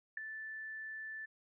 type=tone with ADSR envelope; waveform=sine; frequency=1757 Hz; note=A6; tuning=3 cents flat; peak=-32 dBFS; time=0.17-1.26 s; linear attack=5 ms; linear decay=4 ms; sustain=-10 dB; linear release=12 ms; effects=none